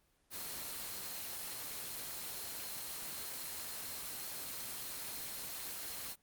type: tone in noise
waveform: sine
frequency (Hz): 4186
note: C8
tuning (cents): 0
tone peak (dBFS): -52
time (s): 0.3-6.16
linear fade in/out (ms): 50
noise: white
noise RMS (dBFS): -43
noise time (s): 0.3-6.16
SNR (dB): -12
effects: pink hiss -74 dBFS RMS until 6.22 s + Opus 24 kbps